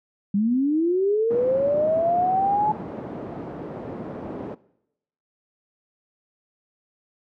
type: linear sweep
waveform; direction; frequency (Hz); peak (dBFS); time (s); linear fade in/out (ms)
sine; up; 193.7 to 860; -18; 0.34-2.72; 5
type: band-pass noise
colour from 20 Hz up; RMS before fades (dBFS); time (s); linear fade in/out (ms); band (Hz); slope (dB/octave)
pink; -34; 1.3-4.55; 10; 190 to 580; 12
effects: noise-tail reverb RT60 0.8 s tail -20 dB re dry